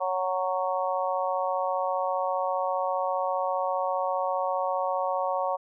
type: harmonic tone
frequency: 185 Hz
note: F#3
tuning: in tune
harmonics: 3 / 4 / 5 / 6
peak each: -29 / -30 / -31 / -32 dBFS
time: 0-5.57 s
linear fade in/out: 20 ms
effects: none